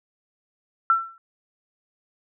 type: tone with exponential decay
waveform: sine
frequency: 1345 Hz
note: E6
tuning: 34 cents sharp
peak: -12 dBFS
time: 0.9-1.18 s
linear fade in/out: 1 ms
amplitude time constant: 60 ms
effects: none